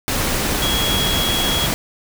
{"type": "tone in noise", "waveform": "sine", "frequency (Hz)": 3322, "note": "G#7", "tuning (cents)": 0, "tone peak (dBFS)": -20, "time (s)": [0.62, 1.66], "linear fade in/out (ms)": 0, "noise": "pink", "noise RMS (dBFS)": -20, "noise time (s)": [0.08, 1.74], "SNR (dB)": -3, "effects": []}